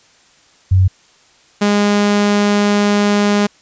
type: tone pair in turn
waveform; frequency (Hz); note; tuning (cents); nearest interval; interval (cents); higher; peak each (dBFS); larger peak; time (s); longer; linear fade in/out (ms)
sine / sawtooth; 93.7 / 205.3; F#2 / G#3; +22 / -20; octave + major second; 1358; second; -7; neither; 0.71-0.88 / 1.61-3.47; second; 10
effects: white hiss -50 dBFS RMS until 3.61 s + resampled to 16000 Hz